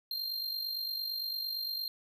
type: tone with amplitude modulation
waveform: square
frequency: 4186 Hz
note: C8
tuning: in tune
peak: -32 dBFS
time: 0.11-1.88 s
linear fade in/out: 2 ms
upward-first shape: sine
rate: 48.8 Hz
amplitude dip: 55%
effects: none